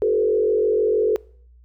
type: tone with frequency modulation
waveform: sine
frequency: 433.7 Hz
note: A4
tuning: 25 cents flat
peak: -16 dBFS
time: 0.02-1.16 s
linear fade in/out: 0 ms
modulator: 46.3 Hz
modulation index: 1.1
effects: noise-tail reverb RT60 0.6 s tail -24 dB re dry + added 60 Hz sine -47 dBFS peak until 1.64 s